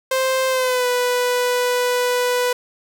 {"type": "tone with pitch glide", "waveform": "sawtooth", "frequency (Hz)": [523.3, 493.9], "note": ["C5", "B4"], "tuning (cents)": [0, 0], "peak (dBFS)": -13, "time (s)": [0.11, 2.53], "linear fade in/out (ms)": 5, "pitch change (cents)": -100, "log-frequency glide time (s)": [0.48, 0.87], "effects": []}